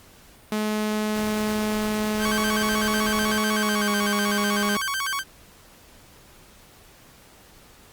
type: tone with pitch glide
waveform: sawtooth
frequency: 213.4 to 205.9 Hz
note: G#3 to G#3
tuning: +47 to -15 cents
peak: -19 dBFS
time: 0.52-4.77 s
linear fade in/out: 2 ms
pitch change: -62 cents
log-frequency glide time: 3.53-3.95 s
type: noise with tremolo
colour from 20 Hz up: pink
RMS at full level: -36 dBFS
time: 1.14-3.4 s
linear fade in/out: 20 ms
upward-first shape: sine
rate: 8.9 Hz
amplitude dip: 25%
type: tone with vibrato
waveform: sawtooth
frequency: 1318.5 Hz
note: E6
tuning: in tune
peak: -21 dBFS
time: 2.19-5.24 s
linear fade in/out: 50 ms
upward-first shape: square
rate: 8 Hz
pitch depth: 290 cents each way
effects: pink hiss -51 dBFS RMS until 7.92 s + Opus 48 kbps